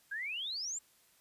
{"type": "exponential sweep", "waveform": "sine", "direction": "up", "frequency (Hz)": [1568, 7600], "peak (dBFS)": -36, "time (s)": [0.11, 0.79], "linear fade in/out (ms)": 10, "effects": ["white hiss -67 dBFS RMS until 1.2 s", "resampled to 32000 Hz"]}